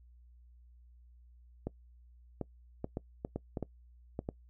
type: clicks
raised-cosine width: 2 ms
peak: -22 dBFS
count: 10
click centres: 1.67 / 2.413 / 2.844 / 2.971 / 3.249 / 3.36 / 3.572 / 3.627 / 4.191 / 4.289 s
effects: noise-tail reverb RT60 0.1 s tail -22 dB re dry + added 60 Hz sine -56 dBFS peak until 4.49 s